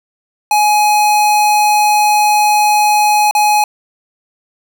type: tone with dropouts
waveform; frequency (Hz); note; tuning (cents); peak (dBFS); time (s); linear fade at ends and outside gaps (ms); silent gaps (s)
square; 840; G#5; +19; -9; 0.51-3.64; 2; 3.311-3.35
effects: none